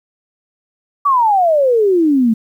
sine exponential sweep, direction down, 1169 to 216.1 Hz, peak -9 dBFS, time 1.05-2.34 s, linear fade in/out 10 ms, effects 8-bit

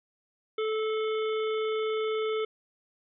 harmonic tone, 436 Hz, A4, 16 cents flat, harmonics 1 / 3 / 5 / 7 / 8, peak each -27 / -37 / -41 / -44 / -45 dBFS, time 0.58-2.45 s, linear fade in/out 5 ms, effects none

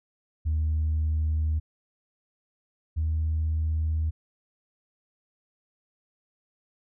sine tone pair in turn, 77.9 / 78.94 Hz, D#2 / D#2, +3 / +26 cents, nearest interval unison, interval 23 cents, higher second, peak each -21 / -22 dBFS, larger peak first, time 0.45-1.6 / 2.96-4.11 s, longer neither, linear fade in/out 20 ms, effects tanh soft clip ceiling -20 dBFS

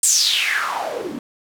white noise with band-pass filter sweep, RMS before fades -20 dBFS, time 0.03-1.19 s, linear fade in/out 2 ms, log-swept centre 8500 to 240 Hz, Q 6.1, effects none

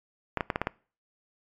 clicks, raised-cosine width 0.5 ms, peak -11 dBFS, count 6, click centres 0.373 / 0.408 / 0.502 / 0.559 / 0.616 / 0.671 s, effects noise-tail reverb RT60 0.4 s tail -23 dB re dry + MP3 96 kbps

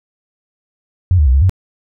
sine tone with pitch steps, 91 / 74.2 / 63.4 / 69 / 93.2 Hz, F#2 / D2 / B1 / C#2 / F#2, -28 / +18 / +46 / -7 / +13 cents, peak -7 dBFS, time 1.11-1.495 s, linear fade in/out 0 ms, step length 77 ms, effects none

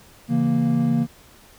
triangle chord, A# diminished, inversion first, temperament equal with one note detuned, 138.59 / 166.92 / 233.1 Hz, C#3 / E3 / A#3, 0 / +22 / 0 cents, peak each -22 / -22 / -17 dBFS, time 0.28-1.07 s, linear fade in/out 50 ms, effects pink hiss -50 dBFS RMS until 1.58 s

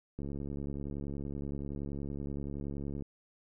click train, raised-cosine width 3 ms, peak -27 dBFS, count 201, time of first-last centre 0.19-3.023 s, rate 70.6 Hz, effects none

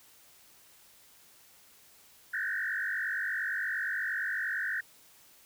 sine tone with frequency modulation, 1680 Hz, G#6, 19 cents sharp, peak -30 dBFS, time 2.33-4.81 s, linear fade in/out 10 ms, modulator 48.6 Hz, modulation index 4.1, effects white hiss -59 dBFS RMS until 5.45 s

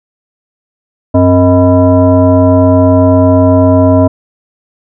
sine tone with frequency modulation, 267 Hz, C4, 35 cents sharp, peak -3 dBFS, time 1.14-4.08 s, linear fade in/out 10 ms, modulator 362 Hz, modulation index 1.3, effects none

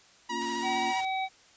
sawtooth tone with vibrato, 953 Hz, A#5, 38 cents sharp, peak -28 dBFS, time 0.29-1.01 s, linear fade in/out 10 ms, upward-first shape triangle, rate 15 Hz, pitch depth 36 cents each way
sine chord, Bb minor, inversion none, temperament equal, 233.1 / 277.2 / 349.2 Hz, Bb3 / Db4 / F4, 0 / 0 / 0 cents, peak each -38 / -40 / -37 dBFS, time 0.29-0.94 s, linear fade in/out 50 ms
white noise, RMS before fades -43 dBFS, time 0.41-1.05 s, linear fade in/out 2 ms
harmonic tone, 762 Hz, G5, 49 cents flat, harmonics 1 / 3 / 5, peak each -29 / -35 / -40 dBFS, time 0.62-1.29 s, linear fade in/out 50 ms
effects white hiss -58 dBFS RMS until 1.56 s + resampled to 16000 Hz

